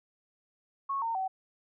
sine tone with pitch steps, 1100 / 914.4 / 760.1 Hz, C#6 / A#5 / F#5, -14 / -34 / +46 cents, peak -29 dBFS, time 0.89-1.28 s, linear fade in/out 10 ms, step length 130 ms, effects none

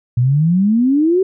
sine exponential sweep, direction up, 117.4 to 388.5 Hz, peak -10 dBFS, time 0.17-1.23 s, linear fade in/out 5 ms, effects none

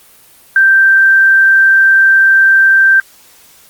sine tone, 1568 Hz, G6, in tune, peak -4 dBFS, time 0.56-3 s, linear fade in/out 2 ms, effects white hiss -43 dBFS RMS until 3.69 s + Opus 32 kbps

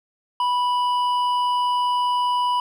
sine tone with hard clipping, 985 Hz, B5, 5 cents flat, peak -20 dBFS, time 0.4-2.6 s, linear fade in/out 2 ms, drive 7 dB, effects none

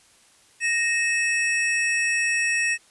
square tone pair together, 1862.1 / 2600 Hz, A#6 / E7, -2 / -24 cents, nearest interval tritone, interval 578 cents, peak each -24 dBFS, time 0.6-2.78 s, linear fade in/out 50 ms, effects white hiss -56 dBFS RMS until 2.9 s + resampled to 24000 Hz

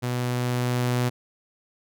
sawtooth tone with level ramp, 123.47 Hz, B2, in tune, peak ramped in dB -21 to -17 dBFS, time 0.02-1.1 s, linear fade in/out 20 ms, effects none

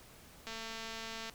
click train, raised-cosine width 0.2 ms, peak -26 dBFS, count 187, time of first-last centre 0.47-1.297 s, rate 225 Hz, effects pink hiss -57 dBFS RMS until 1.34 s

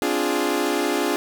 sawtooth chord, D half-diminished seventh, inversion third, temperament equal, 261.6 / 293.7 / 349.2 / 415.3 Hz, C4 / D4 / F4 / Ab4, 0 / 0 / 0 / 0 cents, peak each -25 / -21 / -21 / -22 dBFS, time 0.02-1.16 s, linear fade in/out 0 ms, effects none

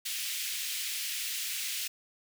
pink high-pass noise, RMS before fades -35 dBFS, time 0.05-1.88 s, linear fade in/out 10 ms, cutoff 2300 Hz, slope 24 dB/octave, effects none

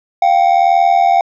triangle ring-modulated tone, 740 Hz, F#5, in tune, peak -3 dBFS, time 0.22-1.21 s, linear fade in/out 2 ms, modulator 40.7 Hz, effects resampled to 16000 Hz

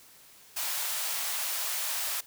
white high-pass noise, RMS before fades -32 dBFS, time 0.56-2.21 s, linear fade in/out 10 ms, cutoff 620 Hz, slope 24 dB/octave, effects white hiss -55 dBFS RMS until 2.26 s

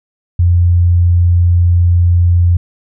sine tone, 87.31 Hz, F2, in tune, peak -6 dBFS, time 0.39-2.57 s, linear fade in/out 5 ms, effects none

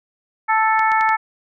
harmonic tone, 440 Hz, A4, in tune, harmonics 2 / 3 / 4 / 5, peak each -16 / -20 / -22 / -24 dBFS, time 0.48-1.17 s, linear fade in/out 20 ms
clicks, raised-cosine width 0.2 ms, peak -15 dBFS, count 4, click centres 0.793 / 0.918 / 1.01 / 1.091 s
effects none

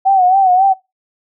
sine tone with vibrato, 753 Hz, F#5, 30 cents sharp, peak -7 dBFS, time 0.05-0.74 s, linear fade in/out 20 ms, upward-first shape sine, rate 3.7 Hz, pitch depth 76 cents each way, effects noise-tail reverb RT60 0.2 s tail -20 dB re dry

